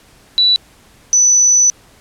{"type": "tone pair in turn", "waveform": "sine", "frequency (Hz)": [3951, 5979], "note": ["B7", "F#8"], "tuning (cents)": [0, 17], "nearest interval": "perfect fifth", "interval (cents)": 717, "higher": "second", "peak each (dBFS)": [-8, -7], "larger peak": "second", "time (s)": [[0.38, 0.56], [1.13, 1.7]], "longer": "second", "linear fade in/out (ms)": 0, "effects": ["pink hiss -47 dBFS RMS until 2 s", "low-pass 12000 Hz 12 dB/octave"]}